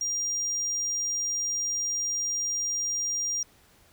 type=tone; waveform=sine; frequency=5700 Hz; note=F8; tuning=34 cents sharp; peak=-24 dBFS; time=0.01-3.43 s; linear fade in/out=2 ms; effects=tanh soft clip ceiling -25 dBFS + pink hiss -59 dBFS RMS until 3.92 s